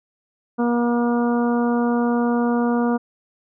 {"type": "harmonic tone", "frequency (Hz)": 238.6, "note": "A#3", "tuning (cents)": 41, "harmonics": [1, 2, 3, 4, 5, 6], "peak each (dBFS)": [-18, -24, -28, -30, -32, -34], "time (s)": [0.58, 2.98], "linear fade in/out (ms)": 20, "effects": []}